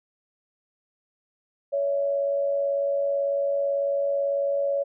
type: tone pair together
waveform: sine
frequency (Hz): 562 / 660.1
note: C#5 / E5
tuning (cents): +24 / +2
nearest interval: minor third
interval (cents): 278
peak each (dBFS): -22 / -33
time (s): 1.72-4.84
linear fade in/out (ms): 20
effects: none